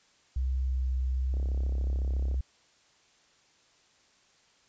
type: tone with vibrato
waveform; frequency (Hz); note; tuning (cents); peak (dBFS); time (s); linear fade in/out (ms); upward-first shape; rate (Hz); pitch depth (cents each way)
sine; 64.4; C2; -27; -26; 0.36-2.41; 5; triangle; 1.2; 13
type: click train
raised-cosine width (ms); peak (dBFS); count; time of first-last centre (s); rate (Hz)
2; -31; 35; 1.34-2.343; 33.9
effects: white hiss -64 dBFS RMS until 4.68 s + resampled to 16000 Hz